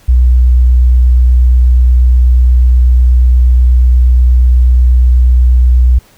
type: tone with vibrato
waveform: sine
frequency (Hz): 61.74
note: B1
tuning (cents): 0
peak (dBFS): -3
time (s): 0.08-5.99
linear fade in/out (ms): 10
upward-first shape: triangle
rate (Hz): 8.3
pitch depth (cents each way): 12
effects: pink hiss -45 dBFS RMS until 6.17 s